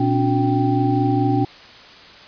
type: tone cluster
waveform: sine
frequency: 119.5 / 264.9 / 289.5 / 363 / 782 Hz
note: A#2 / C4 / D4 / F#4 / G5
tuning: +43 / +22 / -25 / -33 / -4 cents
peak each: -20 / -25 / -19 / -25 / -23 dBFS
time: 0-1.45 s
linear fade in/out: 5 ms
effects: white hiss -42 dBFS RMS until 2.27 s + resampled to 11025 Hz